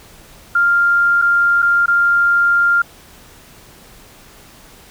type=tone with dropouts; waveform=sine; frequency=1396.9 Hz; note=F6; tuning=in tune; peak=-10 dBFS; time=0.55-2.82 s; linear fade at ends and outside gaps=5 ms; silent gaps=1.217-1.221 / 1.621-1.625 / 1.86-1.88 s; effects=pink hiss -43 dBFS RMS until 4.9 s